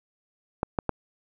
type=clicks; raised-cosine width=1 ms; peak=-10 dBFS; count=3; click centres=0.631 / 0.788 / 0.893 s; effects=none